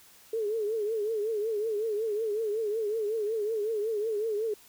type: tone with vibrato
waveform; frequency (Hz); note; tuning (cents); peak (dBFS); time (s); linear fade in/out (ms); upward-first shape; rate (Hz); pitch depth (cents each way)
sine; 431.8; A4; -33; -27; 0.33-4.54; 5; triangle; 5.4; 120
effects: white hiss -56 dBFS RMS until 4.68 s